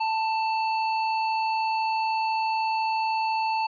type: tone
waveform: square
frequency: 886 Hz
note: A5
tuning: 12 cents sharp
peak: -24 dBFS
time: 0-3.67 s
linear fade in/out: 10 ms
effects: resampled to 11025 Hz